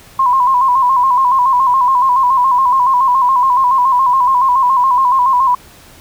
sine tone with vibrato, 1025 Hz, C6, 36 cents flat, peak -8 dBFS, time 0.19-5.55 s, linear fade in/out 5 ms, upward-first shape square, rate 7.1 Hz, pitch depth 68 cents each way, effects pink hiss -41 dBFS RMS until 6 s

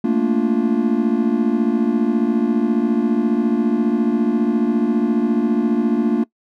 triangle chord, Bb major seventh, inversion third, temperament just, 218.5 / 233.1 / 291.4 / 349.6 Hz, A3 / Bb3 / D4 / F4, -12 / 0 / -13 / +2 cents, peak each -19 / -16 / -19 / -21 dBFS, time 0.04-6.24 s, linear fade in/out 5 ms, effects noise-tail reverb RT60 0.1 s tail -21 dB re dry

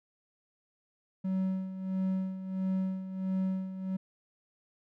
triangle tone with tremolo, 188.8 Hz, F#3, 35 cents sharp, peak -25 dBFS, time 1.24-3.97 s, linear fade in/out 10 ms, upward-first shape sine, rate 1.5 Hz, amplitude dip 70%, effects none

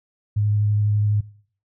sine tone with vibrato, 104.5 Hz, G#2, 11 cents sharp, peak -17 dBFS, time 0.36-1.21 s, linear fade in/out 10 ms, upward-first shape square, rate 12 Hz, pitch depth 10 cents each way, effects noise-tail reverb RT60 0.5 s tail -19 dB re dry

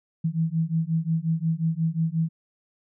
sine beating tone pair, 160 / 165.6 Hz, D#3 / E3, +49 / +8 cents, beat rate 5.6 Hz, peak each -25 dBFS, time 0.24-2.29 s, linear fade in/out 10 ms, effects none

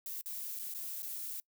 violet noise with dropouts, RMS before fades -41 dBFS, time 0.06-1.4 s, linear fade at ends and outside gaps 1 ms, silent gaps 0.212-0.259 / 0.59-0.595 / 0.739-0.747 / 1.022-1.029 s, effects noise-tail reverb RT60 0.1 s tail -24 dB re dry

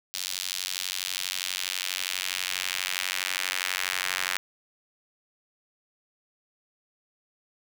square tone with high-pass filter sweep, 46.14 Hz, F#1, 4 cents flat, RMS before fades -31 dBFS, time 0.14-4.37 s, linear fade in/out 0 ms, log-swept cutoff 4100 to 1800 Hz, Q 1.3, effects none

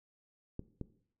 clicks, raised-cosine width 3 ms, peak -26 dBFS, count 2, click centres 0.594 / 0.813 s, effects noise-tail reverb RT60 0.6 s tail -17 dB re dry

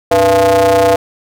square ring-modulated tone, 95 Hz, F#2, 46 cents sharp, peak -5 dBFS, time 0.11-0.96 s, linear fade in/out 5 ms, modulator 585 Hz, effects none

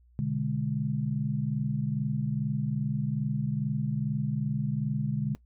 sine chord, G# diminished, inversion first, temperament equal with one note detuned, 123.47 / 145.9 / 207.7 Hz, B2 / D3 / G#3, 0 / -11 / 0 cents, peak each -33 / -29 / -32 dBFS, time 0.19-5.35 s, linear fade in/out 0 ms, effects noise-tail reverb RT60 0.1 s tail -20 dB re dry + added 60 Hz sine -57 dBFS peak until 5.45 s

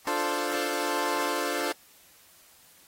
15% pulse chord, D minor seventh, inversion none, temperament equal, 293.7 / 349.2 / 440 / 523.3 Hz, D4 / F4 / A4 / C5, 0 / 0 / 0 / 0 cents, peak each -26 / -26 / -26 / -26 dBFS, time 0.07-1.72 s, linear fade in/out 2 ms, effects white hiss -57 dBFS RMS until 2.87 s + AAC 48 kbps

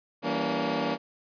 15% pulse chord, E diminished seventh, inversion none, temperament equal with one note detuned, 164.81 / 196 / 233.1 / 283.3 Hz, E3 / G3 / Bb3 / Db4, 0 / 0 / 0 / +38 cents, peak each -28 / -29 / -24 / -24 dBFS, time 0.22-0.98 s, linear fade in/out 50 ms, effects resampled to 11025 Hz

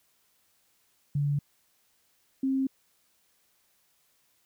sine tone pair in turn, 143.8 / 266.9 Hz, D3 / C4, -36 / +35 cents, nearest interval major seventh, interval 1071 cents, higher second, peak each -24 dBFS, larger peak neither, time 1.15-1.39 / 2.43-2.67 s, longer neither, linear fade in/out 5 ms, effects white hiss -69 dBFS RMS until 4.45 s

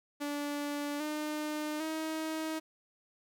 sawtooth tone with pitch steps, 290 / 303 / 316.6 Hz, D4 / D#4 / D#4, -22 / -46 / +30 cents, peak -30 dBFS, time 0.2-2.6 s, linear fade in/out 20 ms, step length 800 ms, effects none

